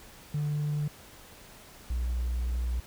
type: tone pair in turn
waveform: triangle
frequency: 148.2 / 60.5 Hz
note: D3 / B1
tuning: +16 / -35 cents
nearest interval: octave + major third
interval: 1551 cents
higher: first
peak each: -24 dBFS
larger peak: neither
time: 0.34-0.88 / 1.9-2.8 s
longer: second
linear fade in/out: 5 ms
effects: tanh soft clip ceiling -23 dBFS + pink hiss -51 dBFS RMS until 2.86 s